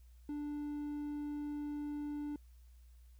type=tone; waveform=triangle; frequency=293.7 Hz; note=D4; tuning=in tune; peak=-36 dBFS; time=0.29-2.36 s; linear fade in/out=2 ms; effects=added 60 Hz sine -56 dBFS peak until 3.19 s + white hiss -75 dBFS RMS until 3.19 s